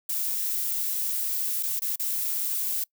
violet noise with dropouts, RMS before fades -28 dBFS, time 0.09-2.84 s, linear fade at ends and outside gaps 5 ms, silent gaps 1.628-1.632 / 1.795-1.819 / 1.959-1.995 s, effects noise-tail reverb RT60 0.1 s tail -24 dB re dry

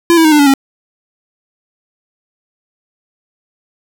square tone with pitch steps, 340 / 325.4 / 311.4 / 298 / 285.2 / 273 Hz, F4 / E4 / D#4 / D4 / C#4 / C#4, -46 / -22 / +2 / +25 / +49 / -26 cents, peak -6 dBFS, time 0.1-0.538 s, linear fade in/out 0 ms, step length 73 ms, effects none

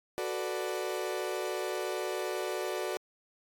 35% pulse chord, B minor seventh, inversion second, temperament equal, 370 / 440 / 493.9 / 587.3 Hz, F#4 / A4 / B4 / D5, 0 / 0 / 0 / 0 cents, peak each -34 / -37 / -39 / -36 dBFS, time 0.18-2.97 s, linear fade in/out 0 ms, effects AAC 64 kbps

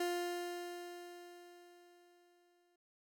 30% pulse tone with exponential decay, 350.9 Hz, F4, 8 cents sharp, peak -31 dBFS, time 0-2.76 s, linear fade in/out 5 ms, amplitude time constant 600 ms, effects none

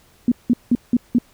sine tone bursts, 241.3 Hz, B3, 40 cents flat, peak -11 dBFS, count 5, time 0.28-1.185 s, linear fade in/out 2 ms, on 37 ms, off 180 ms, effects pink hiss -54 dBFS RMS until 1.33 s

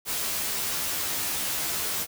white noise with comb filter, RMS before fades -29 dBFS, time 0.05-2.07 s, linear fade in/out 50 ms, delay 13 ms, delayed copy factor +0.85, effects none

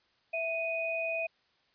sine tone pair together, 659.3 / 2489 Hz, E5 / D#7, 0 / 0 cents, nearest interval octave + major seventh, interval 2300 cents, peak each -33 / -33 dBFS, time 0.33-1.27 s, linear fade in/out 10 ms, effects white hiss -70 dBFS RMS until 1.74 s + resampled to 11025 Hz

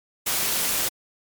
white noise, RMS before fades -24 dBFS, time 0.26-0.89 s, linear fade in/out 10 ms, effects MP3 96 kbps

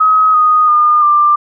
sine tone with pitch steps, 1270 / 1241.7 / 1214.1 / 1187 Hz, D#6 / D#6 / D#6 / D6, +35 / -4 / -43 / +18 cents, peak -6 dBFS, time 0-1.36 s, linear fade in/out 10 ms, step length 340 ms, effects none

